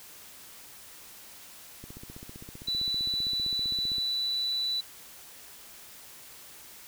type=click train; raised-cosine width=3 ms; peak=-31 dBFS; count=34; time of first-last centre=1.84-3.983 s; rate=15.4 Hz
type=tone; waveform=sine; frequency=3967 Hz; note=B7; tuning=7 cents sharp; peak=-27 dBFS; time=2.67-4.81 s; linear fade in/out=10 ms
effects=white hiss -49 dBFS RMS until 6.87 s